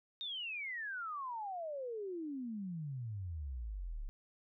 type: exponential sweep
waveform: sine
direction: down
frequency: 3729 to 32.9 Hz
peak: -39 dBFS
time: 0.21-4.09 s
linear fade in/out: 0 ms
effects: none